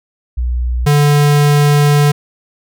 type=tone pair in turn; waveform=sine / square; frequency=61 / 146.01 Hz; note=B1 / D3; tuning=-21 / -10 cents; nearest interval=octave + minor third; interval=1511 cents; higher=second; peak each=-13 / -8 dBFS; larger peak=second; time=0.37-0.86 / 0.86-2.12 s; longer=second; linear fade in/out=10 ms; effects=none